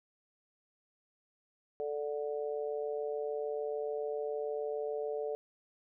harmonic tone, 146.83 Hz, D3, in tune, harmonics 3 / 4 / 5, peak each -35 / -39 / -45 dBFS, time 1.8-5.35 s, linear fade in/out 0 ms, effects none

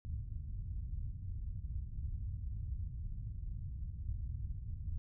white low-pass noise, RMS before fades -41 dBFS, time 0.05-4.98 s, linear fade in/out 0 ms, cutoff 100 Hz, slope 24 dB/octave, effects none

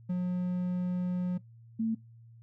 triangle / sine tone pair in turn, 180 / 223.8 Hz, F#3 / A3, -47 / +30 cents, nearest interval major third, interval 377 cents, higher second, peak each -26 / -27 dBFS, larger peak first, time 0.09-1.38 / 1.79-1.95 s, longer first, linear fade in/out 10 ms, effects noise-tail reverb RT60 0.2 s tail -24 dB re dry + added 115 Hz sine -51 dBFS peak until 2.42 s

